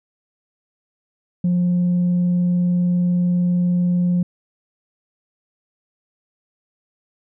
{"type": "tone with vibrato", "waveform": "sine", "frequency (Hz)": 177.3, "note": "F3", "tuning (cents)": 26, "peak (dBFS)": -13, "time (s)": [1.44, 4.23], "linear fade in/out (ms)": 5, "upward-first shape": "triangle", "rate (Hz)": 20, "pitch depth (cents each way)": 14, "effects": ["tanh soft clip ceiling -13 dBFS"]}